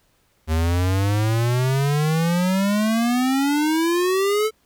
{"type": "exponential sweep", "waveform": "square", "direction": "up", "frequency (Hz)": [77.78, 441.8], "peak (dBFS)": -18, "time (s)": [0.47, 4.51], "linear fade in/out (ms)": 50, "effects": ["pink hiss -63 dBFS RMS until 4.65 s"]}